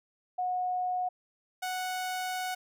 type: tone pair in turn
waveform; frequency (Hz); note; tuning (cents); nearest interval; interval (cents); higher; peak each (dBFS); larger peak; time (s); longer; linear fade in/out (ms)
sine / sawtooth; 729 / 738.7; F#5 / F#5; -26 / -3; unison; 23; second; -28; neither; 0.38-1.09 / 1.62-2.55; second; 10
effects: none